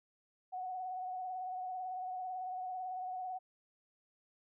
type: tone with vibrato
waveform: sine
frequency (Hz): 740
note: F#5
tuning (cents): 0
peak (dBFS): -38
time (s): 0.52-3.39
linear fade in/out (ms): 20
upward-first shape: sine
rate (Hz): 18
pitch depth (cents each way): 33
effects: none